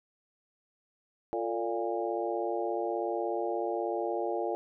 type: harmonic tone with a mistuned harmonic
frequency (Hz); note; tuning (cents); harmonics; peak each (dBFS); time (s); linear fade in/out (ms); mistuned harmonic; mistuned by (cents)
116.54; A#2; 0; 3 / 4 / 5 / 6 / 7; -34 / -35 / -36 / -37 / -37; 1.33-4.55; 0; 4; -58
effects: none